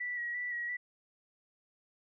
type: tone with vibrato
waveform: sine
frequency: 1937 Hz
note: B6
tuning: 34 cents flat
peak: -34 dBFS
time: 0-0.77 s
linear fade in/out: 10 ms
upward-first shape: square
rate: 2.9 Hz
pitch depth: 25 cents each way
effects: none